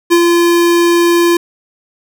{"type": "tone with ADSR envelope", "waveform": "square", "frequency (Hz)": 343.4, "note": "F4", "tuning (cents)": -29, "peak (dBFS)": -5, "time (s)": [0.1, 1.37], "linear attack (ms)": 25, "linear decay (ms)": 61, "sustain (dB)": -3, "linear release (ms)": 4, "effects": []}